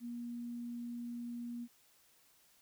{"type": "tone", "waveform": "sine", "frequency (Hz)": 238.4, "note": "A#3", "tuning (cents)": 39, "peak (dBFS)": -40, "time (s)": [0, 1.68], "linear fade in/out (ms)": 50, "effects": ["white hiss -68 dBFS RMS until 2.61 s"]}